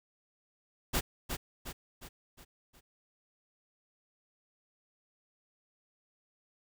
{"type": "noise with echo", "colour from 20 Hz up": "pink", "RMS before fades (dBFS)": -29, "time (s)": [0.93, 1.01], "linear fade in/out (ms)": 20, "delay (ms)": 360, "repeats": 5, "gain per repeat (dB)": -6, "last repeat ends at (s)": 2.81, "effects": []}